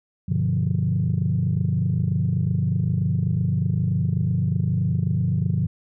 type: chord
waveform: sine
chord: G dominant seventh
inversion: none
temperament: equal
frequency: 98 / 123.47 / 146.83 / 174.61 Hz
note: G2 / B2 / D3 / F3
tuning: 0 / 0 / 0 / 0 cents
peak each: -24 dBFS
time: 0.28-5.67 s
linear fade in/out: 10 ms
effects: tanh soft clip ceiling -12 dBFS